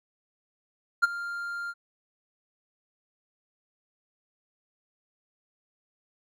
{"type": "tone with ADSR envelope", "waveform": "triangle", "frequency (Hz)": 1396.9, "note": "F6", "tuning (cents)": 0, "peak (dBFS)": -13, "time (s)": [1.02, 1.74], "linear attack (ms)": 19, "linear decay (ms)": 21, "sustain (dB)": -17, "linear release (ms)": 44, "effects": []}